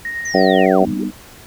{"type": "tone with tremolo", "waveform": "sine", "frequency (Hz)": 1864.7, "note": "A#6", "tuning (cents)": 0, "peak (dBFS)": -21, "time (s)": [0.05, 0.66], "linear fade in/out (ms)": 2, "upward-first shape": "square", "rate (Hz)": 9.5, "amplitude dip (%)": 25}
{"type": "linear two-way sweep", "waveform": "sine", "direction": "down then up", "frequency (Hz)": [6272, 65.41, 448], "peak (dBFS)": -26, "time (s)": [0.25, 1.04], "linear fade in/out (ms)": 5, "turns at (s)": 0.88}
{"type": "harmonic tone", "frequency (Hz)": 94.5, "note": "F#2", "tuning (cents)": 37, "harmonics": [2, 3, 4, 5, 6, 7, 8], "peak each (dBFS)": [-18, -18, -18, -18, -18, -18, -18], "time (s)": [0.34, 0.85], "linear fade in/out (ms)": 5}
{"type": "chord", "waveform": "sine", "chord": "G augmented", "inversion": "none", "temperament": "just", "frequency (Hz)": [196, 245, 306.2], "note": ["G3", "B3", "D#4"], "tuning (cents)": [0, -14, -28], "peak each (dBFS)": -23, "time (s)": [0.79, 1.12], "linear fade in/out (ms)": 50}
{"effects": ["pink hiss -41 dBFS RMS until 1.46 s"]}